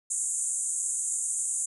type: band-pass noise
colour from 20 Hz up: pink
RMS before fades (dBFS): -30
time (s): 0.1-1.66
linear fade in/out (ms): 10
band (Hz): 6800 to 9800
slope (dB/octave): 96
effects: none